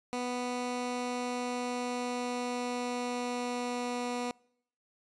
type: tone with pitch glide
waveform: 15% pulse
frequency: 246.9 to 244.5 Hz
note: B3 to B3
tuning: 0 to -17 cents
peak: -26 dBFS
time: 0.13-4.31 s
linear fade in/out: 0 ms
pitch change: -17 cents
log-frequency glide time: 0.64-4.13 s
effects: noise-tail reverb RT60 0.7 s tail -26 dB re dry + resampled to 22050 Hz